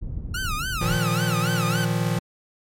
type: low-pass noise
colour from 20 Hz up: pink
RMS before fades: -30 dBFS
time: 0.01-0.99 s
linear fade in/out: 20 ms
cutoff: 140 Hz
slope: 12 dB/octave
type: tone with vibrato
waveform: sawtooth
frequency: 1369 Hz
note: F6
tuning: 35 cents flat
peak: -23 dBFS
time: 0.34-1.85 s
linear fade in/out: 5 ms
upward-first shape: sine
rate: 3.6 Hz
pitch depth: 210 cents each way
type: chord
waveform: square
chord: Bb suspended fourth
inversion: none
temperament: equal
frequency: 116.54 / 155.56 / 174.61 Hz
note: Bb2 / Eb3 / F3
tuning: 0 / 0 / 0 cents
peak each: -26 / -27 / -26 dBFS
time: 0.81-2.19 s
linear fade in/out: 5 ms
effects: MP3 64 kbps